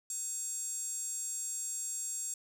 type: tone with high-pass filter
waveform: square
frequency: 510 Hz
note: C5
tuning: 44 cents flat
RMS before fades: -38 dBFS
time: 0.1-2.34 s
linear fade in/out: 2 ms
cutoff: 7500 Hz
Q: 9.4
effects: none